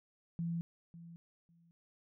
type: tone with echo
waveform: sine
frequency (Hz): 168.5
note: E3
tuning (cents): +38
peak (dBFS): -34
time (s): 0.39-0.61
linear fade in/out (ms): 0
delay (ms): 550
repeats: 2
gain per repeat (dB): -15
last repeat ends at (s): 1.71
effects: none